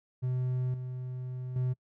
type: tone with level steps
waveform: triangle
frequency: 126.9 Hz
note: B2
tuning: 47 cents sharp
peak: -26 / -33 / -25 dBFS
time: 0.22-1.74 s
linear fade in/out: 20 ms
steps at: 0.74 / 1.56 s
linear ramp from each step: 2 ms
effects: noise-tail reverb RT60 0.1 s tail -25 dB re dry